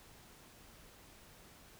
silence, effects pink hiss -59 dBFS RMS until 1.79 s

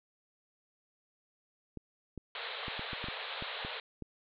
clicks, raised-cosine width 3 ms, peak -29 dBFS, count 10, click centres 1.773 / 2.177 / 2.682 / 2.794 / 2.932 / 3.042 / 3.085 / 3.424 / 3.649 / 4.023 s
white band-pass noise, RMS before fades -41 dBFS, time 2.35-3.8 s, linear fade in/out 2 ms, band 420 to 4100 Hz, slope 96 dB/octave
effects none

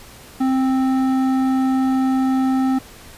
triangle tone with hard clipping, 262.6 Hz, C4, 6 cents sharp, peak -17 dBFS, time 0.4-2.79 s, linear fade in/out 10 ms, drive 14 dB, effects pink hiss -42 dBFS RMS until 3.17 s + resampled to 32000 Hz

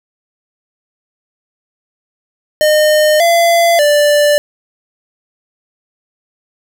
square tone with pitch steps, 610 / 680 / 588 Hz, D#5 / F5 / D5, -34 / -46 / +2 cents, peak -8 dBFS, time 2.61-4.38 s, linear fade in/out 0 ms, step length 590 ms, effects none

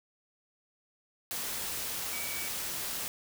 sine tone in noise, 2276 Hz, C#7, 45 cents sharp, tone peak -41 dBFS, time 2.13-2.48 s, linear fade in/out 0 ms, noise white, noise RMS -36 dBFS, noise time 1.31-3.08 s, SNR -8 dB, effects none

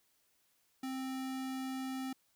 square tone, 262.6 Hz, C4, 6 cents sharp, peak -38 dBFS, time 0.83-2.13 s, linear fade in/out 5 ms, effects white hiss -74 dBFS RMS until 2.35 s

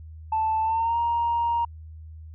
sine tone with pitch glide, 880 to 937.7 Hz, A5 to A#5, 0 to +10 cents, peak -20 dBFS, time 0.32-1.65 s, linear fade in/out 5 ms, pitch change +110 cents, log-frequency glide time 0.62-0.98 s, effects tanh soft clip ceiling -17 dBFS + added 79 Hz sine -39 dBFS peak until 2.34 s

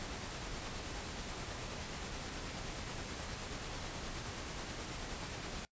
pink noise with tremolo, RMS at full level -42 dBFS, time 0-5.65 s, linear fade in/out 0 ms, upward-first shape triangle, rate 9.4 Hz, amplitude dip 25%, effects noise-tail reverb RT60 0.1 s tail -23 dB re dry + resampled to 16000 Hz

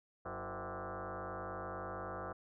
sine tone with frequency modulation, 326.5 Hz, E4, 17 cents flat, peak -40 dBFS, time 0.25-2.33 s, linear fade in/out 10 ms, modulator 141 Hz, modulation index 7.8, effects none

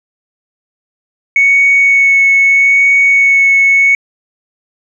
sine tone with vibrato, 2217 Hz, C#7, in tune, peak -4 dBFS, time 1.36-3.95 s, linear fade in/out 2 ms, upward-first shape sine, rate 0.79 Hz, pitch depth 11 cents each way, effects tanh soft clip ceiling -1 dBFS

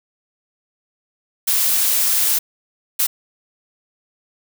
blue noise bursts at uneven times, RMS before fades -17 dBFS, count 2, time 1.47-2.39 / 2.99-3.07 s, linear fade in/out 10 ms, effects none

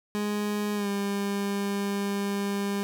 30% pulse tone with pitch glide, 207.7 to 200.5 Hz, G#3 to G3, 0 to +39 cents, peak -24 dBFS, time 0.15-2.83 s, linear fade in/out 0 ms, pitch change -61 cents, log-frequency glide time 0.75-0.88 s, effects none

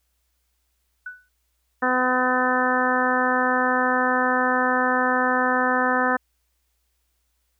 sine tone with exponential decay, 1487 Hz, F#6, 8 cents sharp, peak -28 dBFS, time 1.06-1.29 s, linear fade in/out 5 ms, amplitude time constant 48 ms
harmonic tone, 253.2 Hz, B3, 43 cents sharp, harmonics 1 / 2 / 3 / 4 / 5 / 6 / 7, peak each -26 / -26 / -26 / -26 / -26 / -26 / -26 dBFS, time 1.82-6.17 s, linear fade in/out 10 ms
effects added 60 Hz sine -70 dBFS peak until 7.59 s + white hiss -73 dBFS RMS until 7.59 s

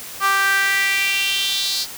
sawtooth tone with high-pass filter sweep, 392 Hz, G4, in tune, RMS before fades -19 dBFS, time 0.2-1.87 s, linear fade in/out 50 ms, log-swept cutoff 1200 to 4600 Hz, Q 4.3, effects white hiss -34 dBFS RMS until 1.97 s

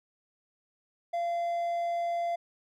triangle tone, 687 Hz, F5, 29 cents flat, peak -26 dBFS, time 1.13-2.36 s, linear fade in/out 10 ms, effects none

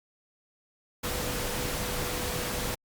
sine tone in noise, 493.9 Hz, B4, in tune, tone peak -39 dBFS, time 1.03-2.75 s, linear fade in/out 10 ms, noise pink, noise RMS -32 dBFS, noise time 1.03-2.75 s, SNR -10 dB, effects Opus 48 kbps

